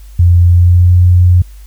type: tone with pitch glide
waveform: sine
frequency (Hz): 87.31 to 89.4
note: F2 to F2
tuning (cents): 0 to +41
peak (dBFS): -3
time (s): 0.19-1.42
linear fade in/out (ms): 5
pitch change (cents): +41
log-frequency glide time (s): 0.45-0.98
effects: added 50 Hz sine -30 dBFS peak until 1.66 s + white hiss -47 dBFS RMS until 1.66 s